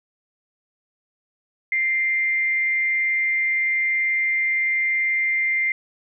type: tone with amplitude modulation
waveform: sine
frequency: 2093 Hz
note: C7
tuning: in tune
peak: -17 dBFS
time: 1.72-5.72 s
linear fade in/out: 2 ms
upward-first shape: sine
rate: 282 Hz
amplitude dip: 30%
effects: none